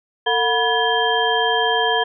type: tone cluster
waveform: sine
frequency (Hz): 450.9 / 724 / 978 / 1702 / 3174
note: A4 / F#5 / B5 / G#6 / G7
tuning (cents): +42 / -38 / -17 / +42 / +21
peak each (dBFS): -22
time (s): 0.26-2.04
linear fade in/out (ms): 10
effects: none